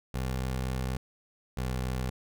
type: tone pair in turn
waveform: 20% pulse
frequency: 64.3 / 63.56 Hz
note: C2 / C2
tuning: -30 / -50 cents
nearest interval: unison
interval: 20 cents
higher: first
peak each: -25 dBFS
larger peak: neither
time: 0.14-0.97 / 1.57-2.1 s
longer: first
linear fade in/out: 5 ms
effects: none